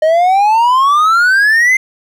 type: exponential sweep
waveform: triangle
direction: up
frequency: 614 to 2103 Hz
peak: -5 dBFS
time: 0.02-1.77 s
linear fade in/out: 5 ms
effects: none